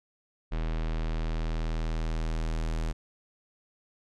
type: tone with low-pass filter sweep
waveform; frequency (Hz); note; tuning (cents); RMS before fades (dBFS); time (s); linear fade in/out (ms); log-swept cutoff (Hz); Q
square; 40.18; E1; -44; -30; 0.51-2.93; 20; 3300 to 8200; 0.9
effects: none